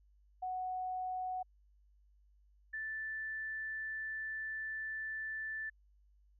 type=tone pair in turn; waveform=sine; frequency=740 / 1760 Hz; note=F#5 / A6; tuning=0 / 0 cents; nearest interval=octave + minor third; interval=1500 cents; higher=second; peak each=-36 / -38 dBFS; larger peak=first; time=0.42-1.43 / 2.73-5.7 s; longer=second; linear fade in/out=10 ms; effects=added 50 Hz sine -64 dBFS peak until 6.39 s